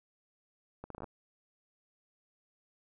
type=accelerating click train; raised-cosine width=1 ms; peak=-29 dBFS; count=8; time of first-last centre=0.84-1.042 s; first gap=63 ms; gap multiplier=0.72; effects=none